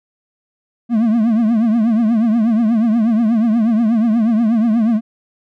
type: tone with vibrato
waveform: triangle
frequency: 225.2 Hz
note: A3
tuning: 40 cents sharp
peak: -9 dBFS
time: 0.89-5.01 s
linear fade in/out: 50 ms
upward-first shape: triangle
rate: 8.3 Hz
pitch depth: 140 cents each way
effects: none